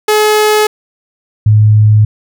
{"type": "tone pair in turn", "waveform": ["sawtooth", "sine"], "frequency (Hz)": [425.6, 106.83], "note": ["G#4", "G#2"], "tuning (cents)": [42, 49], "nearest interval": "2 octaves", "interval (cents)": 2393, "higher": "first", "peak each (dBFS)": -3, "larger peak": "neither", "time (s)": [[0.08, 0.67], [1.46, 2.05]], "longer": "neither", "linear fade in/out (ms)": 5, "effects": []}